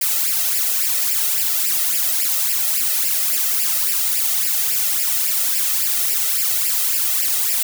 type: noise with flanger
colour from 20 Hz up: blue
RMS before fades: -19 dBFS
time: 0.01-7.63 s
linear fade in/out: 5 ms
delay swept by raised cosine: 0.39 to 1.59 ms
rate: 3.6 Hz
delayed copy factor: +0.85
effects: none